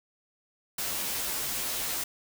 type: noise with comb filter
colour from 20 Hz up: white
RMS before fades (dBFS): -32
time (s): 0.78-2.04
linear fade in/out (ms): 5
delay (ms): 12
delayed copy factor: -1
effects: none